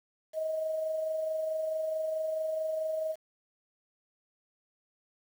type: tone with amplitude modulation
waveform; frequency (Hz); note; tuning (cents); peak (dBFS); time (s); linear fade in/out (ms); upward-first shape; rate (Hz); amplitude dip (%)
sine; 632; D#5; +27; -28; 0.33-3.16; 50; sine; 24.6; 35
effects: 9-bit